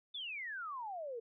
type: exponential sweep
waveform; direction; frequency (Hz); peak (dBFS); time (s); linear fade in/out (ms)
sine; down; 3593 to 445.2; -40; 0.14-1.2; 10
effects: none